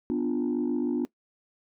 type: chord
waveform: sine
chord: B diminished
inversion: none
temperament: equal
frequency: 246.9 / 293.7 / 349.2 Hz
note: B3 / D4 / F4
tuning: 0 / 0 / 0 cents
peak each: -27 / -27 / -29 dBFS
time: 0.1-1.05 s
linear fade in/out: 0 ms
effects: noise-tail reverb RT60 0.1 s tail -20 dB re dry + tanh soft clip ceiling -20 dBFS